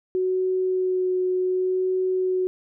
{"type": "tone with vibrato", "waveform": "sine", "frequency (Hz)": 370, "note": "F#4", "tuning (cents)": 0, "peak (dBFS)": -20, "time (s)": [0.15, 2.47], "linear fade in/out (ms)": 0, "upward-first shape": "sine", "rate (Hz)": 0.68, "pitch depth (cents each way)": 11, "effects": []}